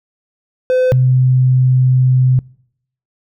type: tone pair in turn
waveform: triangle / sine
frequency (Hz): 510 / 128.57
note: C5 / C3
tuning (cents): -44 / -30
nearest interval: 2 octaves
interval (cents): 2386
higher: first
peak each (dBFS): -8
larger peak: neither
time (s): 0.7-0.92 / 0.92-2.39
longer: second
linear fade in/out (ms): 0
effects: noise-tail reverb RT60 0.7 s tail -25 dB re dry